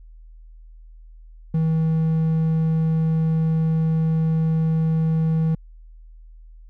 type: tone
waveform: triangle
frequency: 160.5 Hz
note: E3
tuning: 46 cents flat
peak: -15 dBFS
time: 1.54-5.55 s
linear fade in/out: 5 ms
effects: added 40 Hz sine -41 dBFS peak until 6.69 s